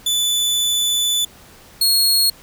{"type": "tone pair in turn", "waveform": "sawtooth", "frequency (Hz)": [3486, 4310], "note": ["A7", "C#8"], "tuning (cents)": [-17, -49], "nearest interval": "major third", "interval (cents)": 368, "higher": "second", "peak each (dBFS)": [-13, -10], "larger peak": "second", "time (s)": [[0.06, 1.25], [1.81, 2.3]], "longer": "first", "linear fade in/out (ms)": 5, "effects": ["pink hiss -45 dBFS RMS until 2.42 s"]}